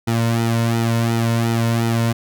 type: tone with flanger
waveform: sawtooth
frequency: 115.6 Hz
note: A#2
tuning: 14 cents flat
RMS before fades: -18 dBFS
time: 0.07-2.13 s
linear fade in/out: 10 ms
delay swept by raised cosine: 1.8 to 2.53 ms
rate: 2.8 Hz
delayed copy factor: -0.75
effects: none